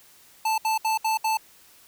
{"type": "tone bursts", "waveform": "square", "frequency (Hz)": 880, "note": "A5", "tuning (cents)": 0, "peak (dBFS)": -22, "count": 5, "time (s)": [0.45, 1.372], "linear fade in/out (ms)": 5, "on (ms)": 130, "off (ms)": 68, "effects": ["white hiss -54 dBFS RMS until 1.87 s"]}